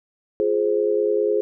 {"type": "chord", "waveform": "sine", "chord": "F minor", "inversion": "none", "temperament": "just", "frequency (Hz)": [349.2, 419.1, 523.8], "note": ["F4", "Ab4", "C5"], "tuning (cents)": [0, 16, 2], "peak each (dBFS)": [-25, -19, -24], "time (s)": [0.4, 1.41], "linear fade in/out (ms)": 0, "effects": []}